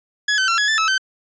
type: tone with pitch steps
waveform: sawtooth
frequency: 1686 / 1531 / 1358 / 1683 / 1759 / 1302 / 1541 Hz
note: G#6 / G6 / F6 / G#6 / A6 / E6 / G6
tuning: +26 / -41 / -49 / +23 / -1 / -22 / -30 cents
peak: -12 dBFS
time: 0.28-0.98 s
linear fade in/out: 5 ms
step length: 100 ms
effects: resampled to 16000 Hz